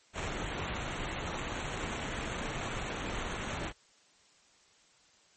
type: noise with sample-and-hold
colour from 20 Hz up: pink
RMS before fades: -37 dBFS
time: 0.13-3.73 s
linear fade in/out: 50 ms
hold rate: 4900 Hz
effects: white hiss -64 dBFS RMS until 5.36 s + MP3 32 kbps